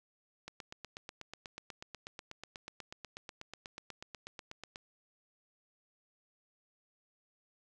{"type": "click train", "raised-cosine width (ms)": 0.2, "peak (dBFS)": -27, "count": 36, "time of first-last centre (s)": [0.48, 4.759], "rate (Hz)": 8.18, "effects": []}